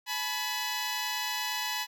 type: tone pair together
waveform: 10% pulse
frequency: 850.8 / 987.8 Hz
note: G#5 / B5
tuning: +42 / 0 cents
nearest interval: minor third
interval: 258 cents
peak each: -26 / -24 dBFS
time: 0.06-1.87 s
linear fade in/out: 50 ms
effects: none